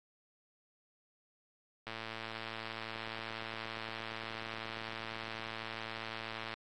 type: click train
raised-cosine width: 0.3 ms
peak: -25 dBFS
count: 524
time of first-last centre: 1.87-6.54 s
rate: 112 Hz
effects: AAC 48 kbps